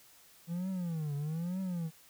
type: tone with vibrato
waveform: triangle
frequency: 164.81 Hz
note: E3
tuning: in tune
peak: -31 dBFS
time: 0.47-1.91 s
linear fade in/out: 50 ms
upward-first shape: triangle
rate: 1.1 Hz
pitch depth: 270 cents each way
effects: white hiss -60 dBFS RMS until 2.09 s